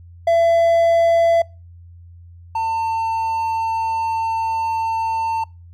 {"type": "tone pair in turn", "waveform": "triangle", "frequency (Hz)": [672, 899.2], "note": ["E5", "A5"], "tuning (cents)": [33, 37], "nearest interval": "perfect fourth", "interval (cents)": 504, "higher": "second", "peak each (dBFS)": [-10, -16], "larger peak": "first", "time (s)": [[0.27, 1.42], [2.55, 5.44]], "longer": "second", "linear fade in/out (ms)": 5, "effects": ["noise-tail reverb RT60 0.3 s tail -25 dB re dry", "added 86 Hz sine -39 dBFS peak until 5.73 s"]}